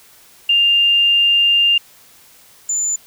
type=tone pair in turn; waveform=sine; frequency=2800 / 7056 Hz; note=F7 / A8; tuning=+4 / +4 cents; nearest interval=octave + major third; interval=1600 cents; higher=second; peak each=-10 / -16 dBFS; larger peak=first; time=0.49-1.78 / 2.69-2.96 s; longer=first; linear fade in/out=5 ms; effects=white hiss -47 dBFS RMS until 3.06 s